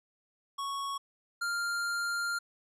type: tone pair in turn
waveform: square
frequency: 1108.7 / 1396.9 Hz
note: C#6 / F6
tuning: 0 / 0 cents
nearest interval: major third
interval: 400 cents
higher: second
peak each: -34 / -31 dBFS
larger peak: second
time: 0.58-0.98 / 1.41-2.39 s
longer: second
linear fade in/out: 10 ms
effects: low-pass 11000 Hz 12 dB/octave